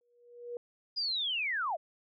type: tone with exponential growth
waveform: sine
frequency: 480.4 Hz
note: B4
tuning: 48 cents flat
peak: -34 dBFS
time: 0.01-0.57 s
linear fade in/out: 1 ms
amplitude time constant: 120 ms
type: linear sweep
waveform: sine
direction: down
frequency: 4978 to 569 Hz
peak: -30 dBFS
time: 0.96-1.77 s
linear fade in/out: 20 ms
effects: none